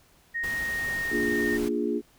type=tone with pitch glide; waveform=sine; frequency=1864.7 to 1840.1 Hz; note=A#6 to A#6; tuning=0 to -23 cents; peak=-27 dBFS; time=0.34-1.58 s; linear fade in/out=20 ms; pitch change=-23 cents; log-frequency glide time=0.67-1.44 s
type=noise; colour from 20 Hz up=pink; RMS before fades=-39 dBFS; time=0.43-1.69 s; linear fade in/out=10 ms
type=chord; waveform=sine; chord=Bb dominant seventh; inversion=none; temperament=equal; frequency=233.1 / 293.7 / 349.2 / 415.3 Hz; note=Bb3 / D4 / F4 / Ab4; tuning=0 / 0 / 0 / 0 cents; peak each=-30 dBFS; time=1.1-2.02 s; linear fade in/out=50 ms
effects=pink hiss -60 dBFS RMS until 2.18 s